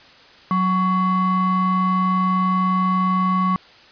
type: ring-modulated tone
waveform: triangle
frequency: 466.2 Hz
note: A#4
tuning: in tune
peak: -11 dBFS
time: 0.51-3.56 s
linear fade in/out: 0 ms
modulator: 651 Hz
effects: white hiss -47 dBFS RMS until 3.91 s + resampled to 11025 Hz